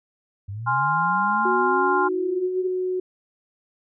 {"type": "linear sweep", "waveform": "sine", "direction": "up", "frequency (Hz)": [94.8, 390], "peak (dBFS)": -29, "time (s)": [0.48, 2.68], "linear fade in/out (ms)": 10}
{"type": "chord", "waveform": "sine", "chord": "F minor", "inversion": "first", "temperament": "equal", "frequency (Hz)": [830.6, 1046.5, 1396.9], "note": ["Ab5", "C6", "F6"], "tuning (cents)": [0, 0, 0], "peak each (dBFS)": [-24, -22, -24], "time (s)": [0.66, 2.09], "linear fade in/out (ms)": 20}
{"type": "tone", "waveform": "sine", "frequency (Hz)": 368.2, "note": "F#4", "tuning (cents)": -8, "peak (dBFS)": -22, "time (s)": [1.45, 3], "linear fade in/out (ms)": 5}
{"effects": []}